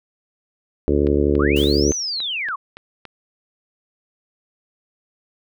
harmonic tone, 72 Hz, D2, 34 cents flat, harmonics 1 / 2 / 3 / 4 / 5 / 6 / 7 / 8, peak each -21 / -27 / -26 / -21 / -20 / -21 / -28 / -33 dBFS, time 0.88-1.92 s, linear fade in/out 0 ms
click train, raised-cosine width 0.3 ms, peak -20 dBFS, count 8, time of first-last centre 1.07-3.053 s, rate 3.53 Hz
sine linear two-way sweep, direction up then down, 1025 to 6300 to 1025 Hz, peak -22 dBFS, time 1.39-2.56 s, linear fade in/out 10 ms, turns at 1.92 s
white noise with exponential decay, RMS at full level -32 dBFS, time 1.56-2.12 s, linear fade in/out 5 ms, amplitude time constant 120 ms
effects none

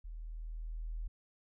sine tone with level ramp, 40.13 Hz, E1, 46 cents flat, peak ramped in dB -42 to -36 dBFS, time 0.04-1.08 s, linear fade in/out 10 ms, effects none

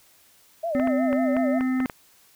sine tone with vibrato, 622.3 Hz, D#5, in tune, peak -24 dBFS, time 0.63-1.59 s, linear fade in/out 10 ms, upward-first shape sine, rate 5.5 Hz, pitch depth 170 cents each way
harmonic tone, 257.7 Hz, C4, 26 cents flat, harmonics 1 / 3 / 5 / 7 / 8, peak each -21 / -41 / -39 / -39 / -40 dBFS, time 0.75-1.86 s, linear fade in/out 0 ms
clicks, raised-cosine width 0.5 ms, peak -16 dBFS, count 8, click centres 0.798 / 0.874 / 1.129 / 1.367 / 1.609 / 1.803 / 1.858 / 1.898 s
effects white hiss -57 dBFS RMS until 2.35 s

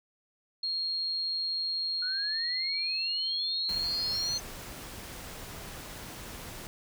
sine tone, 4256 Hz, C8, 29 cents sharp, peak -29 dBFS, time 0.63-4.38 s, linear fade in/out 5 ms
sine exponential sweep, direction up, 1444 to 6272 Hz, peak -37 dBFS, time 2.02-4.4 s, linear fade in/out 5 ms
pink noise, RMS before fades -43 dBFS, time 3.69-6.67 s, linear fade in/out 0 ms
effects none

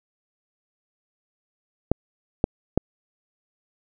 clicks, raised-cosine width 2 ms, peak -4 dBFS, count 3, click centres 1.916 / 2.441 / 2.776 s, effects none

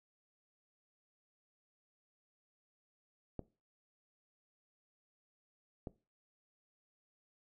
clicks, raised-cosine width 2 ms, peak -27 / -28 dBFS, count 2, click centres 3.393 / 5.872 s, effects noise-tail reverb RT60 0.3 s tail -19 dB re dry

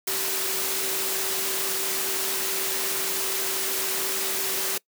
sine tone in noise, 384.2 Hz, G4, 35 cents flat, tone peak -36 dBFS, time 0.07-4.78 s, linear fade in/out 5 ms, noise white, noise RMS -27 dBFS, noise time 0.07-4.78 s, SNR -12 dB, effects noise-tail reverb RT60 0.1 s tail -23 dB re dry + high-pass 200 Hz 12 dB/octave

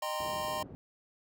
square chord, C minor seventh, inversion first, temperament equal with one note detuned, 613.7 / 784 / 932.3 / 1046.5 Hz, Eb5 / G5 / Bb5 / C6, -24 / 0 / 0 / 0 cents, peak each -38 / -42 / -41 / -38 dBFS, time 0.02-0.63 s, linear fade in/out 5 ms
pink band-pass noise, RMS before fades -47 dBFS, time 0.2-0.75 s, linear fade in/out 0 ms, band 100 to 400 Hz, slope 12 dB/octave
effects none

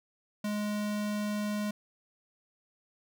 square tone, 208.7 Hz, G#3, 9 cents sharp, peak -31 dBFS, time 0.44-1.71 s, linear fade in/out 5 ms, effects none

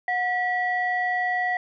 sine tone pair together, 727.8 / 1943 Hz, F#5 / B6, -29 / -29 cents, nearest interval octave + perfect fourth, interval 1700 cents, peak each -24 dBFS, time 0.08-1.57 s, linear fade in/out 2 ms, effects tanh soft clip ceiling -15 dBFS

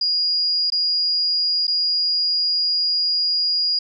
sine tone with dropouts, 4864 Hz, D#8, 40 cents flat, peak -17 dBFS, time 0.01-3.79 s, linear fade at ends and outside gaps 5 ms, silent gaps 0.702-0.721 / 1.67-1.678 s, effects none

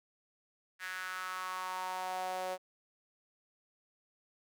sawtooth tone with high-pass filter sweep, 185 Hz, F#3, in tune, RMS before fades -39 dBFS, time 0.79-2.58 s, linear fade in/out 50 ms, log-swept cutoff 1700 to 590 Hz, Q 4.2, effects none

